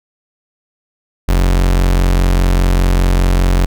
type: tone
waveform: 40% pulse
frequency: 44.98 Hz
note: F#1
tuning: 48 cents flat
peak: -8 dBFS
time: 1.28-3.66 s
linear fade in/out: 10 ms
effects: none